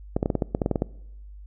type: clicks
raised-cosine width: 2 ms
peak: -9 dBFS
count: 12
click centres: 0.165 / 0.229 / 0.259 / 0.302 / 0.353 / 0.422 / 0.549 / 0.618 / 0.661 / 0.713 / 0.758 / 0.821 s
effects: noise-tail reverb RT60 0.9 s tail -23 dB re dry + added 50 Hz sine -40 dBFS peak until 1.46 s